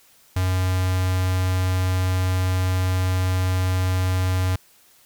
square tone with notch filter, 92.5 Hz, F#2, in tune, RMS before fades -21 dBFS, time 0.36-4.56 s, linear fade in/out 5 ms, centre 360 Hz, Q 1.1, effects white hiss -55 dBFS RMS until 5.05 s

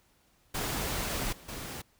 pink noise with level steps, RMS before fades -33 / -52 / -40 dBFS, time 0.54-1.82 s, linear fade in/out 10 ms, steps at 1.32 / 1.48 s, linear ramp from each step 10 ms, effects pink hiss -67 dBFS RMS until 1.99 s

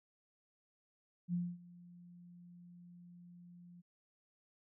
sine tone with ADSR envelope, 175.3 Hz, F3, 7 cents sharp, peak -32 dBFS, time 1.28-3.82 s, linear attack 55 ms, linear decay 240 ms, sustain -22 dB, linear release 22 ms, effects none

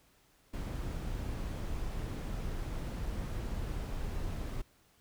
brown noise, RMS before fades -37 dBFS, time 0.53-4.62 s, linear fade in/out 10 ms, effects pink hiss -67 dBFS RMS until 5 s

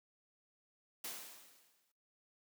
white noise with exponential decay, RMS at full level -42 dBFS, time 1.04-1.92 s, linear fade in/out 5 ms, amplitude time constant 190 ms, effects noise-tail reverb RT60 0.4 s tail -21 dB re dry + high-pass 200 Hz 12 dB/octave

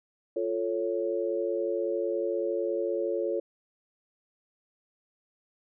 sine chord, F augmented, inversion none, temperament equal, 349.2 / 440 / 554.4 Hz, F4 / A4 / C#5, 0 / 0 / 0 cents, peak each -31 dBFS, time 0.36-3.4 s, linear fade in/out 5 ms, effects none

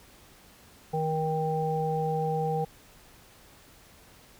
harmonic tone, 157.7 Hz, D#3, 24 cents sharp, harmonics 1 / 3 / 5, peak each -30 / -30 / -30 dBFS, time 0.93-2.65 s, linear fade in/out 10 ms, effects pink hiss -55 dBFS RMS until 4.39 s

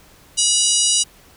harmonic tone, 969 Hz, B5, 33 cents flat, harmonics 3 / 4 / 5 / 6 / 7 / 8 / 9 / 10, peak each -21 / -24 / -23 / -21 / -23 / -24 / -22 / -24 dBFS, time 0.37-1.04 s, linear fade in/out 20 ms, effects pink hiss -49 dBFS RMS until 1.36 s

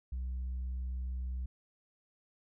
sine tone with tanh clipping, 63.2 Hz, B1, 41 cents sharp, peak -35 dBFS, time 0.12-1.46 s, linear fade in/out 5 ms, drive 1 dB, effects none

